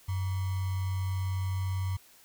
sine tone with sample-and-hold, 94.2 Hz, F#2, 32 cents sharp, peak -28 dBFS, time 0.08-1.97 s, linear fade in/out 10 ms, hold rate 1050 Hz, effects white hiss -58 dBFS RMS until 2.24 s

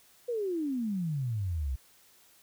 sine exponential sweep, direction down, 499.3 to 61.74 Hz, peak -29 dBFS, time 0.28-1.76 s, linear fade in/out 10 ms, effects white hiss -61 dBFS RMS until 2.42 s

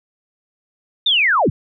sine linear sweep, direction down, 3713 to 63.8 Hz, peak -12 dBFS, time 1.06-1.5 s, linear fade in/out 5 ms, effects none

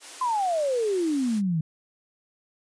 white high-pass noise, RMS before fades -41 dBFS, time 0-1.42 s, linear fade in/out 50 ms, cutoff 260 Hz, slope 96 dB/octave
sine exponential sweep, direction down, 1046.5 to 153 Hz, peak -22 dBFS, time 0.21-1.61 s, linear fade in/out 5 ms
effects resampled to 22050 Hz

